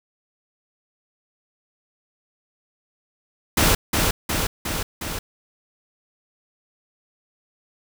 pink noise with echo, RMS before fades -17 dBFS, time 3.57-3.75 s, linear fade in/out 5 ms, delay 360 ms, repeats 4, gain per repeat -3 dB, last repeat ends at 5.19 s, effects none

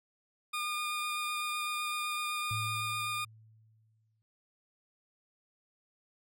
20% pulse tone with vibrato, 1215 Hz, D#6, 42 cents flat, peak -28 dBFS, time 0.53-3.25 s, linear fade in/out 10 ms, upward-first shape sine, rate 7.9 Hz, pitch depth 10 cents each way
sine tone with exponential decay, 110 Hz, A2, in tune, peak -34 dBFS, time 2.51-4.22 s, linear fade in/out 0 ms, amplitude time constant 370 ms
effects none

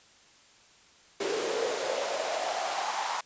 pink noise with high-pass filter sweep, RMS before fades -31 dBFS, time 1.2-3.21 s, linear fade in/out 5 ms, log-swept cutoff 390 to 920 Hz, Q 5.7, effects white hiss -58 dBFS RMS until 3.25 s + resampled to 16000 Hz

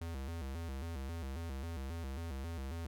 square tone with vibrato, 74.9 Hz, D2, 35 cents sharp, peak -40 dBFS, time 0.01-2.87 s, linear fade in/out 5 ms, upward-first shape square, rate 3.7 Hz, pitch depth 190 cents each way, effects none

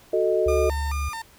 sine chord, D# diminished, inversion first, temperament equal, 370 / 440 / 622.3 Hz, F#4 / A4 / D#5, 0 / 0 / 0 cents, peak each -23 dBFS, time 0.13-0.7 s, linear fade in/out 5 ms
sine tone, 71.3 Hz, C#2, 49 cents sharp, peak -24 dBFS, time 0.46-1.09 s, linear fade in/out 5 ms
30% pulse tone with vibrato, 1046.5 Hz, C6, in tune, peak -28 dBFS, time 0.48-1.22 s, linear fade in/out 5 ms, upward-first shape square, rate 2.3 Hz, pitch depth 250 cents each way
effects pink hiss -53 dBFS RMS until 1.38 s

